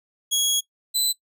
20% pulse tone pair in turn, 3322 / 4015 Hz, G#7 / B7, 0 / +28 cents, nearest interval minor third, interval 328 cents, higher second, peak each -14 dBFS, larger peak neither, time 0.31-0.61 / 0.94-1.13 s, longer first, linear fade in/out 20 ms, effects noise-tail reverb RT60 0.1 s tail -21 dB re dry

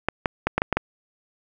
clicks, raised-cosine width 0.5 ms, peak -5 dBFS, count 7, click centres 0.086 / 0.258 / 0.47 / 0.58 / 0.619 / 0.727 / 0.77 s, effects none

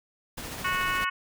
pink noise with tremolo, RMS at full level -36 dBFS, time 0.37-1.05 s, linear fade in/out 10 ms, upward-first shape sine, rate 14 Hz, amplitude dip 30%
harmonic tone, 367.6 Hz, F#4, 11 cents flat, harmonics 3 / 4 / 5 / 6 / 7 / 8, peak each -29 / -31 / -33 / -35 / -36 / -37 dBFS, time 0.64-1.1 s, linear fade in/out 10 ms
effects none

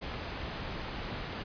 pink low-pass noise, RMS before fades -39 dBFS, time 0.01-1.44 s, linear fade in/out 20 ms, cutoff 4000 Hz, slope 12 dB/octave, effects resampled to 11025 Hz

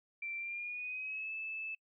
sine tone with pitch glide, 2349 to 2621 Hz, D7 to E7, 0 to -11 cents, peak -38 dBFS, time 0.22-1.75 s, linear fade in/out 5 ms, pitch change +189 cents, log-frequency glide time 0.37-1.33 s, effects noise-tail reverb RT60 0.1 s tail -26 dB re dry

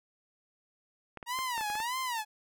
clicks, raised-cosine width 0.5 ms, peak -27 dBFS, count 8, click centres 1.173 / 1.228 / 1.389 / 1.579 / 1.61 / 1.701 / 1.754 / 1.802 s
sawtooth tone with vibrato, 932 Hz, A#5, 1 cent flat, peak -28 dBFS, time 1.26-2.25 s, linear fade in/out 50 ms, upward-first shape sine, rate 1.7 Hz, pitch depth 200 cents each way
effects none

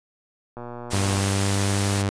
click train, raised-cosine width 1 ms, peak -22 dBFS, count 77, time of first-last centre 0.57-1.203 s, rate 120 Hz
white noise, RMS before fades -28 dBFS, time 0.9-2.03 s, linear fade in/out 20 ms
sawtooth tone with pitch glide, 98.2 to 99.51 Hz, G2 to G2, +4 to +26 cents, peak -17 dBFS, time 0.93-2.09 s, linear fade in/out 0 ms, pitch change +22 cents, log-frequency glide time 1.33-1.77 s
effects resampled to 22050 Hz

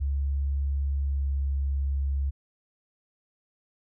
sine tone with pitch glide, 69.6 to 68.96 Hz, C#2 to C#2, +8 to -8 cents, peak -24 dBFS, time 0-2.31 s, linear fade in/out 20 ms, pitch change -16 cents, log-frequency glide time 1.05-1.28 s, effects none

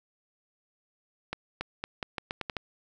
accelerating click train, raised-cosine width 0.3 ms, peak -16 dBFS, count 9, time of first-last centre 1.33-2.568 s, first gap 280 ms, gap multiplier 0.82, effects none

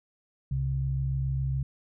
sine tone pair together, 66.82 / 134 Hz, C2 / C3, +37 / +42 cents, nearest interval octave, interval 1205 cents, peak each -31 / -27 dBFS, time 0.51-1.63 s, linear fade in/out 5 ms, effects none

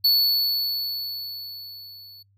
square tone with level ramp, 4435 Hz, C#8, in tune, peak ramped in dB -15 to -44 dBFS, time 0.04-2.23 s, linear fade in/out 10 ms, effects noise-tail reverb RT60 0.1 s tail -26 dB re dry + added 99 Hz sine -59 dBFS peak until 2.37 s

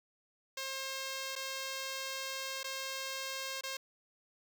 5% pulse tone with dropouts, 534 Hz, C5, 35 cents sharp, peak -26 dBFS, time 0.57-3.77 s, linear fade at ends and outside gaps 5 ms, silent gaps 1.355-1.361 / 2.632-2.642 / 3.611-3.635 s, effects none

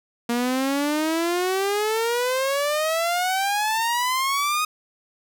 sawtooth exponential sweep, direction up, 234.4 to 1254 Hz, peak -17 dBFS, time 0.29-4.65 s, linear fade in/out 5 ms, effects none

